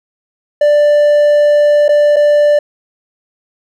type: tone with dropouts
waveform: triangle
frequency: 589 Hz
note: D5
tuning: 5 cents sharp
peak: -4 dBFS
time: 0.61-2.59 s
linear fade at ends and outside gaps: 5 ms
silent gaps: 1.882-1.89 / 2.161-2.165 s
effects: none